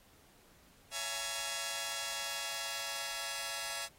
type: chord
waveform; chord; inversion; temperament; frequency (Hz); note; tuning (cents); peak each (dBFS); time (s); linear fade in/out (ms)
5% pulse; A# half-diminished seventh; first; just; 559.4 / 671.3 / 839.1 / 932.3; C#5 / E5 / G#5 / A#5; +16 / +31 / +18 / 0; -34 / -30 / -30 / -33; 0.91-3.89; 50
effects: pink hiss -64 dBFS RMS until 3.98 s + AAC 48 kbps